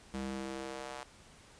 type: tone with high-pass filter sweep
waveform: square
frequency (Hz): 66.4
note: C2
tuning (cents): +26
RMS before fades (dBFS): -41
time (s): 0.14-1.03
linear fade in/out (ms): 0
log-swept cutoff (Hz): 150 to 780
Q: 1.4
effects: pink hiss -58 dBFS RMS until 1.59 s + resampled to 22050 Hz